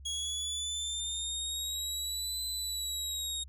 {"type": "linear two-way sweep", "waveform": "25% pulse", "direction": "up then down", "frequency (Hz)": [3309, 4030, 3728], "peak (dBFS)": -29, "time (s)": [0.05, 3.44], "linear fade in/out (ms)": 10, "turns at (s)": 2.45, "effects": ["added 68 Hz sine -47 dBFS peak until 3.48 s"]}